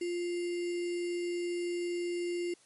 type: tone with sample-and-hold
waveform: sine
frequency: 349.2 Hz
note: F4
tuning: in tune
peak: -31 dBFS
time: 0.01-2.54 s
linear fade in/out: 5 ms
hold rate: 2450 Hz
effects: white hiss -63 dBFS RMS until 2.65 s + MP3 48 kbps